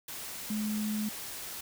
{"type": "tone in noise", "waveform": "sine", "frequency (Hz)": 212.8, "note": "G#3", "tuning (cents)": 42, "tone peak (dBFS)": -30, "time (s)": [0.5, 1.09], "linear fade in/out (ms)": 5, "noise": "white", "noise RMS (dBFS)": -41, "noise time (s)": [0.08, 1.61], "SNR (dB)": 8, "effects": []}